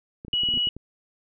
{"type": "clicks", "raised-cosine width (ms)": 3, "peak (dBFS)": -25, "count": 9, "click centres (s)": [0.249, 0.282, 0.337, 0.435, 0.488, 0.539, 0.573, 0.672, 0.766]}
{"type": "tone", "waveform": "sine", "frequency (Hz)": 2922, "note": "F#7", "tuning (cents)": -22, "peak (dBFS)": -21, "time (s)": [0.33, 0.69], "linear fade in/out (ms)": 2}
{"type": "tone with exponential growth", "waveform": "sine", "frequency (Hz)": 242.1, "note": "B3", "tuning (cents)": -34, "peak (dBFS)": -30, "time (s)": [0.4, 0.58], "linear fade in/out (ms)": 0, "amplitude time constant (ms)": 39}
{"effects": []}